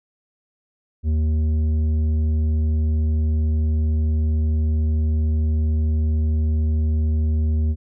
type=tone with tanh clipping; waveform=sine; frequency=77.78 Hz; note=D#2; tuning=in tune; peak=-18 dBFS; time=1.03-7.76 s; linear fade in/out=50 ms; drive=8 dB; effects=none